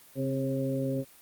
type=harmonic tone with a mistuned harmonic; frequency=135 Hz; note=C#3; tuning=45 cents flat; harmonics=1 / 2 / 3 / 4; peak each=-32 / -31 / -37 / -33 dBFS; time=0.15-1.05 s; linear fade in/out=50 ms; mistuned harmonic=2; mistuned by=-29 cents; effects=white hiss -55 dBFS RMS until 1.21 s + Opus 32 kbps